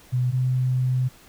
sine tone pair in turn, 125.3 / 127.79 Hz, B2 / C3, +25 / -40 cents, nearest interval unison, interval 35 cents, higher second, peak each -19 dBFS, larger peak neither, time 0.12-0.32 / 0.32-1.09 s, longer second, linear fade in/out 20 ms, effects pink hiss -51 dBFS RMS until 1.28 s

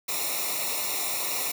white noise with comb filter, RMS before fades -29 dBFS, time 0.08-1.52 s, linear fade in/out 10 ms, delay 0.63 ms, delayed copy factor -0.95, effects none

